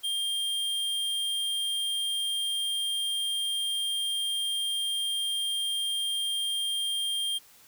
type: tone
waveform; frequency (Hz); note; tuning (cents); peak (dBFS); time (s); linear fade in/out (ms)
square; 3200; G7; +35; -28; 0.03-7.39; 20
effects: white hiss -56 dBFS RMS until 7.67 s